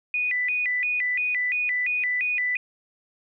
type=tone with vibrato; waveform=sine; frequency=2217 Hz; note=C#7; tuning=in tune; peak=-22 dBFS; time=0.14-2.57 s; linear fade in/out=2 ms; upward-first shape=square; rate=2.9 Hz; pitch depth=190 cents each way; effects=none